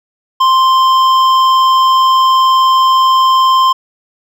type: tone with hard clipping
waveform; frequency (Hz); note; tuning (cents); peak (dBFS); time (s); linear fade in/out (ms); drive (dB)
sine; 1046.5; C6; 0; -8; 0.4-3.73; 10; 9
effects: none